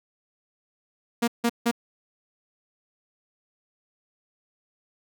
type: tone bursts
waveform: sawtooth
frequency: 235.4 Hz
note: A#3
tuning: 17 cents sharp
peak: -16 dBFS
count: 3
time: 1.22-1.714 s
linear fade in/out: 10 ms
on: 58 ms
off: 160 ms
effects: none